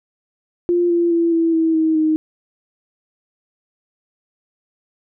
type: tone with pitch steps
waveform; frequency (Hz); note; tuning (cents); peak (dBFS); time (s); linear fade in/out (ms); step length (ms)
sine; 349.2 / 342.8 / 336.5 / 330.4 / 324.3 / 318.4 / 312.5; F4 / F4 / E4 / E4 / E4 / D#4 / D#4; 0 / -32 / +36 / +4 / -28 / +40 / +8; -13; 0.69-2.16; 0; 210
effects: none